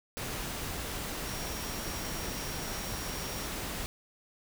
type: tone in noise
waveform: sine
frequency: 5610 Hz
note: F8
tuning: 7 cents sharp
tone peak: -45 dBFS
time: 1.26-3.46 s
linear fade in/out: 0 ms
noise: pink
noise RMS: -37 dBFS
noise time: 0.17-3.86 s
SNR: -11 dB
effects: none